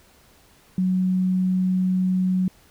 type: tone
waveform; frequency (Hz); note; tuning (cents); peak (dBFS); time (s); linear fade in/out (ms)
sine; 185; F#3; 0; -18; 0.78-2.48; 2
effects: pink hiss -55 dBFS RMS until 2.7 s